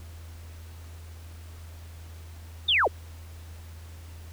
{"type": "linear sweep", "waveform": "sine", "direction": "down", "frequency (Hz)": [3770, 284.9], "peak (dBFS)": -19, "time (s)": [2.68, 2.88], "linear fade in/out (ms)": 10, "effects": ["added 82 Hz sine -41 dBFS peak until 4.32 s", "pink hiss -53 dBFS RMS until 4.32 s"]}